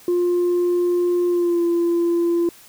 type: tone with pitch glide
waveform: sine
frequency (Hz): 352.6 to 342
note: F4 to F4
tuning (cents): +17 to -36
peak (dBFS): -14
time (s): 0.08-2.49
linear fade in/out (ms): 2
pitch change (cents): -53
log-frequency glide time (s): 1.28-1.63
effects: tanh soft clip ceiling -14 dBFS + white hiss -47 dBFS RMS until 2.68 s